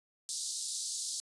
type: band-pass noise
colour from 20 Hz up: white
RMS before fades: -38 dBFS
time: 0.29-1.2 s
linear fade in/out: 0 ms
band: 3900 to 9600 Hz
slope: 48 dB/octave
effects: resampled to 24000 Hz